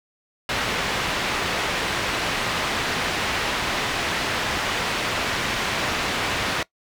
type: low-pass noise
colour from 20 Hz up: white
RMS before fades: -25 dBFS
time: 0.49-6.63 s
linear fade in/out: 2 ms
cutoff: 2800 Hz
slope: 12 dB/octave
effects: noise-tail reverb RT60 0.1 s tail -21 dB re dry